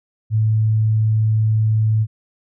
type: tone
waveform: sine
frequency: 109.3 Hz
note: A2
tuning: 11 cents flat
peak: -13 dBFS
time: 0.3-2.07 s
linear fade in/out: 50 ms
effects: none